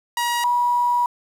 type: tone pair in turn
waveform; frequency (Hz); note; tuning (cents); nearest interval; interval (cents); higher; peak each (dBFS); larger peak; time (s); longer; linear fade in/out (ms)
sawtooth / sine; 955 / 968.3; A#5 / B5; +42 / -34; unison; 24; second; -16; neither; 0.17-0.44 / 0.44-1.06; second; 2
effects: resampled to 32000 Hz + 7-bit